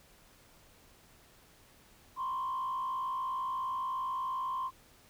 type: tone with frequency modulation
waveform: sine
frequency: 1046.5 Hz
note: C6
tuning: in tune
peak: -31 dBFS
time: 2.16-4.71 s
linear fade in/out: 50 ms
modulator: 57.1 Hz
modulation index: 0.73
effects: tanh soft clip ceiling -29 dBFS + pink hiss -61 dBFS RMS until 5.09 s